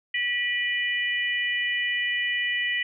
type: tone cluster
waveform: sine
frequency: 1947 / 2417 / 2964 Hz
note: B6 / D7 / F#7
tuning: -25 / +49 / +2 cents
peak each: -25 / -32 / -30 dBFS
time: 0.14-2.83 s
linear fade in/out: 5 ms
effects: none